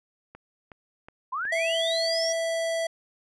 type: click train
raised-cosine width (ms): 0.5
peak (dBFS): -29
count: 4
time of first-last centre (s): 0.35-1.453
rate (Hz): 2.72
type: linear sweep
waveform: sine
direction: up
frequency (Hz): 965 to 5820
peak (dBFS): -27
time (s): 1.32-2.33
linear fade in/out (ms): 10
type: tone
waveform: square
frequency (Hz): 659.3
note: E5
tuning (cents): 0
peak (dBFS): -26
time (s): 1.52-2.87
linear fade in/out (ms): 5
effects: resampled to 24000 Hz